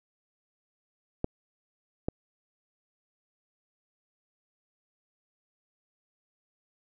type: clicks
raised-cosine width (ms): 2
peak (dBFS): -14 / -15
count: 2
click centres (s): 1.244 / 2.085
effects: none